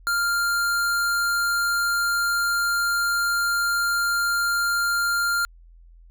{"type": "tone", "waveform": "square", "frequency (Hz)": 1396.9, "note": "F6", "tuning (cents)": 0, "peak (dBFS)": -21, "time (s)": [0.07, 5.45], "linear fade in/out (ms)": 0, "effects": ["added 42 Hz sine -46 dBFS peak until 6.1 s"]}